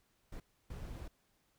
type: noise bursts at uneven times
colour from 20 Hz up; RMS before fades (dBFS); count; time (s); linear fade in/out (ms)
brown; -45; 2; 0.32-0.4 / 0.7-1.08; 5
effects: pink hiss -75 dBFS RMS until 1.58 s